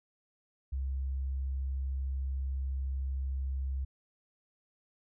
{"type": "tone", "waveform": "sine", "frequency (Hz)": 66.8, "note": "C2", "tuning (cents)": 36, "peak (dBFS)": -31, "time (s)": [0.72, 3.85], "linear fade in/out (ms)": 10, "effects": []}